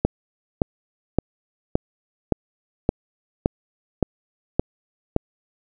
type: click train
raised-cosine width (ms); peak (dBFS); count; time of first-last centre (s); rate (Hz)
2; -3; 10; 0.05-5.164; 1.76
effects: none